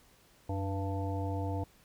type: harmonic tone with a mistuned harmonic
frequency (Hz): 98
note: G2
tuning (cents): 0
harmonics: 1 / 3 / 5 / 7 / 9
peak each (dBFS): -33 / -39 / -42 / -42 / -43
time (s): 0.49-1.64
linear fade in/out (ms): 5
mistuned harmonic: 1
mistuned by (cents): -92
effects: pink hiss -63 dBFS RMS until 1.84 s